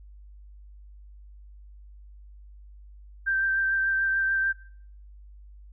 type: tone with vibrato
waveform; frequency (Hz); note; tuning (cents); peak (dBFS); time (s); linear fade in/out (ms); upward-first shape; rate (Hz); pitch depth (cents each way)
sine; 1568; G6; 0; -22; 3.26-4.53; 20; sine; 6.8; 15
effects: noise-tail reverb RT60 0.6 s tail -22 dB re dry + added 50 Hz sine -45 dBFS peak until 5.72 s